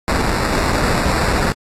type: noise with sample-and-hold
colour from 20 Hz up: pink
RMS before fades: -17 dBFS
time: 0.08-1.52 s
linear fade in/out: 0 ms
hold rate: 3150 Hz
effects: low-pass 10000 Hz 12 dB/octave + AAC 64 kbps